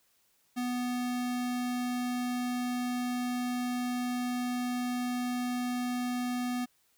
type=tone; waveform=square; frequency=246.9 Hz; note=B3; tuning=in tune; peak=-31 dBFS; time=0.56-6.66 s; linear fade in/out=20 ms; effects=white hiss -70 dBFS RMS until 6.97 s